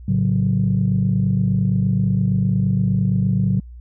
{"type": "chord", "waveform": "sine", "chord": "F# minor", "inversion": "first", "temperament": "equal", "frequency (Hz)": [110, 138.59, 185], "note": ["A2", "C#3", "F#3"], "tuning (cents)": [0, 0, 0], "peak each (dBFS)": [-19, -20, -18], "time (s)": [0.08, 3.6], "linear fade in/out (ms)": 5, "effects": ["tanh soft clip ceiling -8 dBFS", "added 60 Hz sine -35 dBFS peak until 3.8 s"]}